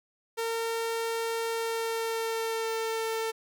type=tone with pitch glide; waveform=sawtooth; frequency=456.6 to 448 Hz; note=A#4 to A4; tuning=-36 to +31 cents; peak=-25 dBFS; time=0.37-3.32 s; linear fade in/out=20 ms; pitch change=-33 cents; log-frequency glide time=1.49-3.1 s; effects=none